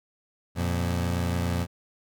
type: tone pair together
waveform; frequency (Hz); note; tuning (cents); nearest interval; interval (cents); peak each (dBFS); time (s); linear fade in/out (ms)
25% pulse; 87.31 / 118.04; F2 / A#2; 0 / +22; perfect fourth; 522; -22 / -28; 0.55-1.67; 50
effects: none